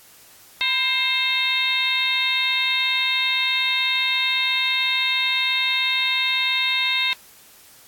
harmonic tone with a mistuned harmonic, 529 Hz, C5, 19 cents sharp, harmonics 2 / 3 / 4 / 5 / 6 / 7 / 8, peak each -32 / -34 / -24 / -25 / -33 / -22 / -31 dBFS, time 0.61-7.13 s, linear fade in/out 0 ms, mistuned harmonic 2, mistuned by -88 cents, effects white hiss -49 dBFS RMS until 7.87 s + AAC 64 kbps

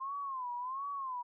sine tone with vibrato, 1046.5 Hz, C6, in tune, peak -36 dBFS, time 0-1.23 s, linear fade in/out 20 ms, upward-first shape sine, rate 1.4 Hz, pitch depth 140 cents each way, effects none

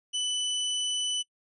sawtooth tone, 2990 Hz, F#7, 17 cents sharp, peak -24 dBFS, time 0.13-1.23 s, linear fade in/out 20 ms, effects noise-tail reverb RT60 0.1 s tail -23 dB re dry + resampled to 24000 Hz

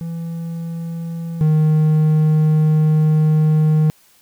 triangle tone pair in turn, 166.5 / 154.95 Hz, E3 / D#3, +18 / -7 cents, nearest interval minor second, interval 125 cents, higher first, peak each -21 / -9 dBFS, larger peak second, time 0.01-1.41 / 1.41-3.9 s, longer second, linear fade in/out 0 ms, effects white hiss -53 dBFS RMS until 4.21 s

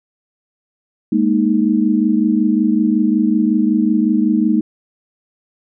sine chord, Ab suspended second, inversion none, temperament equal, 207.7 / 233.1 / 311.1 Hz, Ab3 / Bb3 / Eb4, 0 / 0 / 0 cents, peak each -16 dBFS, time 1.12-4.61 s, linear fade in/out 5 ms, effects none

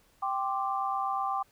sine chord, G suspended fourth, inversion none, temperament equal, 784 / 1046.5 / 1174.7 Hz, G5 / C6 / D6, 0 / 0 / 0 cents, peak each -31 / -35 / -32 dBFS, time 0.22-1.43 s, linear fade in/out 10 ms, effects pink hiss -65 dBFS RMS until 1.51 s

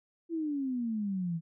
sine exponential sweep, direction down, 340 to 160.5 Hz, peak -30 dBFS, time 0.29-1.41 s, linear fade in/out 50 ms, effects none

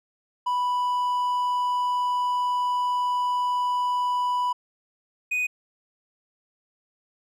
triangle tone pair in turn, 987.8 / 2489 Hz, B5 / D#7, 0 / 0 cents, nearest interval octave + major third, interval 1600 cents, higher second, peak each -20 / -21 dBFS, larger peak first, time 0.46-4.53 / 5.31-5.47 s, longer first, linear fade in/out 10 ms, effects none

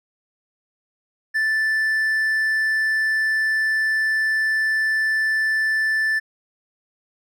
triangle tone, 1760 Hz, A6, in tune, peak -16 dBFS, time 1.34-6.2 s, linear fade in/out 20 ms, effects none

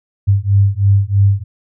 sine beating tone pair, 98 / 101.1 Hz, G2 / G#2, 0 / -46 cents, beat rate 3.1 Hz, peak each -12 dBFS, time 0.27-1.44 s, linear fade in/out 20 ms, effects none

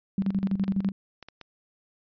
sine tone with tremolo, 194.6 Hz, G3, 12 cents flat, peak -21 dBFS, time 0.18-0.92 s, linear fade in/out 2 ms, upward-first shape square, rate 12 Hz, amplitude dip 75%
clicks, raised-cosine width 0.2 ms, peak -25 dBFS, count 4, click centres 0.642 / 1.227 / 1.286 / 1.413 s
effects resampled to 11025 Hz

